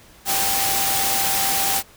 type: tone in noise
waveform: sine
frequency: 784 Hz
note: G5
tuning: in tune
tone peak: -26 dBFS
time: 0.25-1.83 s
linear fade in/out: 50 ms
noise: white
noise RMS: -21 dBFS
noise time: 0.25-1.83 s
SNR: -8 dB
effects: pink hiss -49 dBFS RMS until 1.96 s